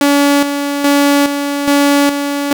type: tone with tremolo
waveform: sawtooth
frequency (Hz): 284.7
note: C#4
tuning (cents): +46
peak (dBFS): -4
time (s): 0.01-2.53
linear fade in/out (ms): 2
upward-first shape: square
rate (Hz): 1.2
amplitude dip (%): 55
effects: none